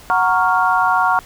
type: chord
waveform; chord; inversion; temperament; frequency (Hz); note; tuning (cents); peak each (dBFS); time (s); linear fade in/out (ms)
sine; Gb major seventh; none; equal; 740 / 932.3 / 1108.7 / 1396.9; Gb5 / Bb5 / Db6 / F6; 0 / 0 / 0 / 0; -18; 0.1-1.19; 0
effects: pink hiss -42 dBFS RMS until 1.25 s